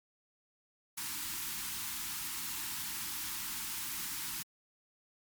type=band-stop noise; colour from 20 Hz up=white; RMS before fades=-39 dBFS; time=0.97-4.43 s; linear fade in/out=10 ms; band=360 to 830 Hz; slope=96 dB/octave; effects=MP3 96 kbps